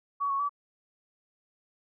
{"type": "tone with pitch steps", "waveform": "sine", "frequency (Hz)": [1129, 1105, 1148], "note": ["C#6", "C#6", "D6"], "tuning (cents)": [31, -6, -40], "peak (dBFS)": -26, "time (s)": [0.2, 0.494], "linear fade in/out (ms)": 20, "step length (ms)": 98, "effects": []}